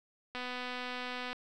click train, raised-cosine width 0.3 ms, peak -24 dBFS, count 245, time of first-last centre 0.35-1.33 s, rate 249 Hz, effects none

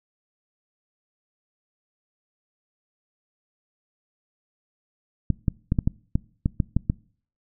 clicks, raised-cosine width 5 ms, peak -8 dBFS, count 10, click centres 5.303 / 5.482 / 5.721 / 5.788 / 5.875 / 6.155 / 6.459 / 6.602 / 6.766 / 6.899 s, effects noise-tail reverb RT60 0.5 s tail -24 dB re dry

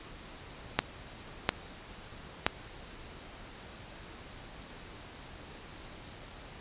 clicks, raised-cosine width 0.3 ms, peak -7 dBFS, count 3, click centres 0.79 / 1.491 / 2.465 s, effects pink hiss -48 dBFS RMS until 6.6 s + resampled to 8000 Hz

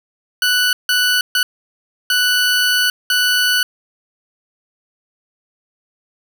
20% pulse tone bursts at uneven times, 1484 Hz, F#6, 5 cents sharp, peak -8 dBFS, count 5, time 0.42-0.73 / 0.89-1.21 / 1.35-1.43 / 2.1-2.9 / 3.1-3.63 s, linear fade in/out 2 ms, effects none

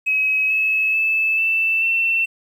triangle tone with pitch steps, 2552 / 2586 / 2621 / 2656 / 2691 Hz, D#7 / E7 / E7 / E7 / E7, +43 / -34 / -11 / +12 / +35 cents, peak -12 dBFS, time 0.06-2.26 s, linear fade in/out 20 ms, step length 440 ms, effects tanh soft clip ceiling -14 dBFS + 9-bit

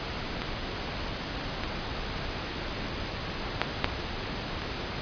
clicks, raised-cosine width 0.3 ms, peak -14 / -15 / -6 / -6 / -19 dBFS, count 5, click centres 0.419 / 1.636 / 3.616 / 3.844 / 4.619 s, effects pink hiss -34 dBFS RMS until 5.01 s + resampled to 11025 Hz

